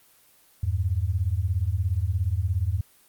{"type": "beating tone pair", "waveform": "sine", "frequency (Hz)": [83, 100], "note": ["E2", "G2"], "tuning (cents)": [12, 35], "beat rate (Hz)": 17, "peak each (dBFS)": -25, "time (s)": [0.63, 2.81], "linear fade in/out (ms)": 5, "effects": ["white hiss -58 dBFS RMS until 3.08 s", "Opus 24 kbps"]}